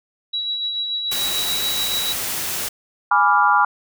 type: tone with tremolo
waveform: sine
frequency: 3897 Hz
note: B7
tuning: 24 cents flat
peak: -20 dBFS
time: 0.33-2.13 s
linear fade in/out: 10 ms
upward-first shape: sine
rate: 6.9 Hz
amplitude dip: 35%
type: noise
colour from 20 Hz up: white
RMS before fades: -25 dBFS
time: 1.11-2.69 s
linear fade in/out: 10 ms
type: chord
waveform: sine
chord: G# diminished seventh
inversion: none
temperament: equal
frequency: 830.6 / 987.8 / 1174.7 / 1396.9 Hz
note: G#5 / B5 / D6 / F6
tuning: 0 / 0 / 0 / 0 cents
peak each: -18 dBFS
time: 3.11-3.65 s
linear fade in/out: 5 ms
effects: none